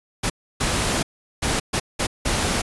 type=noise bursts at uneven times; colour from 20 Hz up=pink; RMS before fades=-22 dBFS; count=6; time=0.23-0.3 / 0.6-1.03 / 1.42-1.6 / 1.73-1.8 / 1.99-2.07 / 2.25-2.62 s; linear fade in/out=10 ms; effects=resampled to 24000 Hz